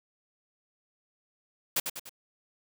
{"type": "noise with echo", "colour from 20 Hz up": "white", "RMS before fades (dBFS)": -27, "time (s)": [1.76, 1.8], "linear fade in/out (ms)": 5, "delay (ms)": 98, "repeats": 3, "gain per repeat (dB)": -6, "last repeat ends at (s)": 2.094, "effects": []}